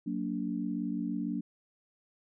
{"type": "chord", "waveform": "sine", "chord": "Gb augmented", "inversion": "none", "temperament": "just", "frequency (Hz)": [185, 231.2, 289.1], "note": ["Gb3", "Bb3", "D4"], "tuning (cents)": [0, -14, -27], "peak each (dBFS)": [-36, -35, -35], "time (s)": [0.06, 1.41], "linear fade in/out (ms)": 10, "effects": []}